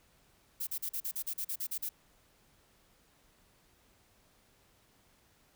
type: noise bursts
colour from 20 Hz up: violet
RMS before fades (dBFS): -36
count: 12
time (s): 0.6-1.892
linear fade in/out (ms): 10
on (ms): 71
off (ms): 40
effects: pink hiss -67 dBFS RMS until 5.55 s